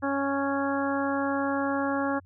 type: harmonic tone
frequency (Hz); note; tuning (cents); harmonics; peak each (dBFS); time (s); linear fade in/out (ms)
277.2; C#4; 0; 1 / 2 / 3 / 4 / 5 / 6; -28 / -31 / -33 / -34 / -35 / -36; 0.02-2.2; 20
effects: added 91 Hz sine -51 dBFS peak until 2.25 s